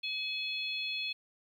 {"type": "harmonic tone", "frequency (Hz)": 850, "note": "G#5", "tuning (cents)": 40, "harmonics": [3, 4, 5], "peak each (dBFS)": [-36, -38, -40], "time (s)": [0.03, 1.13], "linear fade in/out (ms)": 10, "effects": ["11-bit"]}